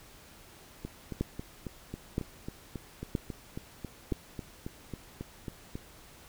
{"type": "two click trains", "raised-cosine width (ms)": 3, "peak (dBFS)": [-16, -24], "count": [4, 19], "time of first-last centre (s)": [[1.21, 4.123], [0.85, 5.755]], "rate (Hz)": [1.03, 3.67], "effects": ["pink hiss -54 dBFS RMS until 6.28 s"]}